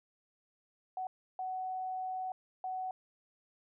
sine tone bursts at uneven times, 747 Hz, F#5, 16 cents sharp, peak -35 dBFS, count 3, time 0.97-1.07 / 1.39-2.32 / 2.64-2.91 s, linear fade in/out 2 ms, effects none

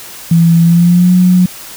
sine tone with pitch glide, 167.2 to 181.28 Hz, E3 to F#3, +25 to -35 cents, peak -4 dBFS, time 0.31-1.46 s, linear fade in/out 5 ms, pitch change +140 cents, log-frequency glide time 0.62-1.13 s, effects white hiss -30 dBFS RMS until 1.76 s

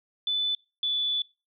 sine tone pair in turn, 3497 / 3467 Hz, A7 / A7, -11 / -26 cents, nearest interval unison, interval 15 cents, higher first, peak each -24 dBFS, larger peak neither, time 0.27-0.55 / 0.83-1.22 s, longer second, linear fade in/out 2 ms, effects noise-tail reverb RT60 0.3 s tail -24 dB re dry

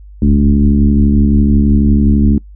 sine tone with frequency modulation, 141 Hz, C#3, 30 cents sharp, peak -6 dBFS, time 0.22-2.38 s, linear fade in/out 2 ms, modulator 71.9 Hz, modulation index 1.9, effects noise-tail reverb RT60 0.1 s tail -24 dB re dry + added 50 Hz sine -32 dBFS peak until 2.55 s

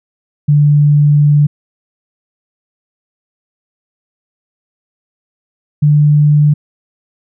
sine tone pair in turn, 146.83 / 148.28 Hz, D3 / D3, 0 / +17 cents, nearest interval unison, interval 17 cents, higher second, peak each -5 dBFS, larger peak neither, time 0.48-1.47 / 5.82-6.54 s, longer first, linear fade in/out 10 ms, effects none

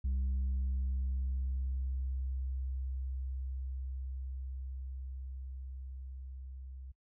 sine tone with level ramp, 65.41 Hz, C2, in tune, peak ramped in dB -27 to -44 dBFS, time 0.04-6.92 s, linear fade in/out 10 ms, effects noise-tail reverb RT60 0.1 s tail -21 dB re dry + tanh soft clip ceiling -29 dBFS

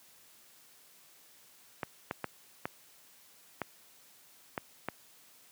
clicks, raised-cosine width 0.5 ms, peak -18 dBFS, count 7, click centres 1.832 / 2.111 / 2.243 / 2.655 / 3.617 / 4.578 / 4.886 s, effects white hiss -60 dBFS RMS until 5.51 s + high-pass 100 Hz 12 dB/octave

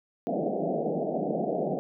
white band-pass noise, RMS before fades -29 dBFS, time 0.27-1.79 s, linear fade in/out 0 ms, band 150 to 740 Hz, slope 96 dB/octave, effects none

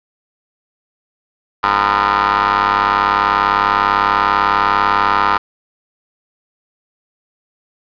20% pulse ring-modulated tone, 100.1 Hz, G2, 37 cents sharp, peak -4 dBFS, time 1.63-5.38 s, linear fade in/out 10 ms, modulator 1120 Hz, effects resampled to 11025 Hz + 7-bit

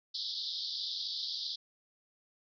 white band-pass noise, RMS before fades -38 dBFS, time 0.14-1.56 s, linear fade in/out 10 ms, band 3400 to 5100 Hz, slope 96 dB/octave, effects none

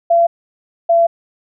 sine tone pair in turn, 680 / 675.7 Hz, F5 / E5, -46 / +43 cents, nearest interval unison, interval 11 cents, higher first, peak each -8 dBFS, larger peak neither, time 0.1-0.27 / 0.89-1.07 s, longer second, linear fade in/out 10 ms, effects none

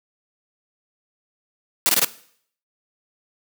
white noise bursts, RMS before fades -17 dBFS, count 4, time 1.86-2.047 s, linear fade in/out 0 ms, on 31 ms, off 21 ms, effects noise-tail reverb RT60 0.6 s tail -18 dB re dry + high-pass 150 Hz 12 dB/octave

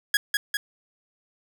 sawtooth tone with echo, 1661.2 Hz, G#6, in tune, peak -14 dBFS, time 0.14-0.17 s, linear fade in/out 2 ms, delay 200 ms, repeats 2, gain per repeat -3 dB, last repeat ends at 0.57 s, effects none

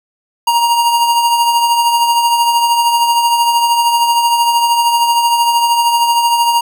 square tone with tremolo, 941 Hz, A#5, 16 cents sharp, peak -8 dBFS, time 0.47-6.61 s, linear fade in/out 5 ms, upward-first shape triangle, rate 13 Hz, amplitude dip 50%, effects none

